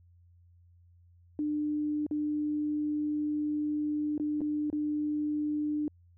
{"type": "tone with dropouts", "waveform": "sine", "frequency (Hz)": 299, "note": "D4", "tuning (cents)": 31, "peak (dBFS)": -28, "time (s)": [1.39, 5.88], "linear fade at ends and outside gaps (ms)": 1, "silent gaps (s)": [[2.065, 2.111], [4.179, 4.198], [4.407, 4.415], [4.701, 4.728]], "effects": ["added 87 Hz sine -57 dBFS peak until 6.17 s"]}